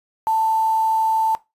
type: tone with quantisation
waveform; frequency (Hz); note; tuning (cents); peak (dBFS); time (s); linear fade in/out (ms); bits
sine; 886; A5; +12; -16; 0.27-1.35; 0; 6
effects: noise-tail reverb RT60 0.2 s tail -17 dB re dry + resampled to 32000 Hz